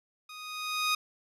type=tone with level ramp; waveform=15% pulse; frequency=1244.5 Hz; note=D#6; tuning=in tune; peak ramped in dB=-38 to -18 dBFS; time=0.29-0.95 s; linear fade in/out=5 ms; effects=low-pass 11000 Hz 12 dB/octave